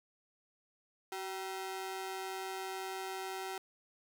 sawtooth ring-modulated tone, 574 Hz, D5, 40 cents flat, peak -32 dBFS, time 1.12-3.58 s, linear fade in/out 2 ms, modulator 196 Hz, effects none

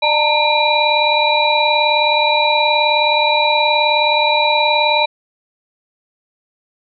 sine tone cluster, 599 / 891 / 930 / 2394 / 3919 Hz, D5 / A5 / A#5 / D7 / B7, +34 / +22 / -4 / +33 / -14 cents, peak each -18 dBFS, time 0.02-5.06 s, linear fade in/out 10 ms, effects none

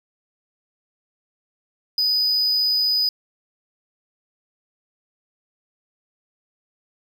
triangle tone, 4978 Hz, D#8, in tune, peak -16 dBFS, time 1.98-3.09 s, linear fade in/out 2 ms, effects none

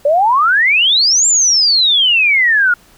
sine exponential two-way sweep, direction up then down, 554.4 to 7459 to 1401 Hz, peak -8 dBFS, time 0.05-2.74 s, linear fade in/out 5 ms, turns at 1.27 s, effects pink hiss -47 dBFS RMS until 2.97 s

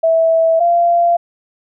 sine tone pair in turn, 654 / 688.8 Hz, E5 / F5, -14 / -24 cents, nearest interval minor second, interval 90 cents, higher second, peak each -9 / -9 dBFS, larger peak neither, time 0.03-0.6 / 0.6-1.17 s, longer neither, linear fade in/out 10 ms, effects none

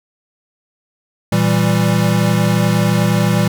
square chord, E diminished, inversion second, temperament equal, 116.54 / 164.81 / 196 Hz, Bb2 / E3 / G3, 0 / 0 / 0 cents, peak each -17 dBFS, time 1.32-3.48 s, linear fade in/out 5 ms, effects none

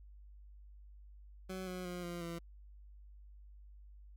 20% pulse tone with pitch steps, 187.2 / 182.5 / 177.92 / 173.46 / 169.1 Hz, F#3 / F#3 / F3 / F3 / E3, +20 / -24 / +32 / -11 / +44 cents, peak -36 dBFS, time 1.49-2.39 s, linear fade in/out 10 ms, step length 180 ms, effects added 50 Hz sine -53 dBFS peak until 4.16 s

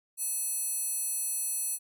square tone with high-pass filter, 860 Hz, A5, 40 cents flat, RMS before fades -32 dBFS, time 0.17-1.79 s, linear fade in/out 50 ms, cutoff 9900 Hz, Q 2.5, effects none

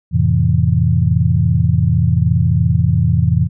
sine chord, F major seventh, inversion none, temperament equal, 87.31 / 110 / 130.81 / 164.81 Hz, F2 / A2 / C3 / E3, 0 / 0 / 0 / 0 cents, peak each -16 dBFS, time 0.11-3.49 s, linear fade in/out 50 ms, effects none

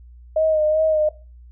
sine tone with vibrato, 622.3 Hz, D#5, in tune, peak -15 dBFS, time 0.36-1.09 s, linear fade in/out 5 ms, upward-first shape sine, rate 2.6 Hz, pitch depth 34 cents each way, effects noise-tail reverb RT60 0.3 s tail -17 dB re dry + added 60 Hz sine -41 dBFS peak until 1.51 s

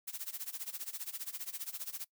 blue noise with tremolo, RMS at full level -39 dBFS, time 0.07-2.05 s, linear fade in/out 10 ms, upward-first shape sine, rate 15 Hz, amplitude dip 90%, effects noise-tail reverb RT60 0.1 s tail -22 dB re dry

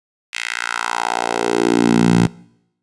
10% pulse tone with high-pass filter sweep, 58.3 Hz, A#1, 1 cent sharp, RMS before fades -17 dBFS, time 0.33-2.27 s, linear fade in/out 5 ms, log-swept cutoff 2400 to 140 Hz, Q 2.4, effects noise-tail reverb RT60 0.8 s tail -23 dB re dry + resampled to 22050 Hz

